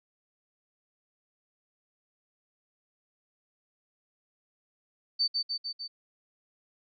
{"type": "tone with echo", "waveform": "sine", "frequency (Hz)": 4564, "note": "C#8", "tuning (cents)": 50, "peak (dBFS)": -23, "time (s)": [5.19, 5.28], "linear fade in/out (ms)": 20, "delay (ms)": 150, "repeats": 4, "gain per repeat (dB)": -3, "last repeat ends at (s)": 5.88, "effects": []}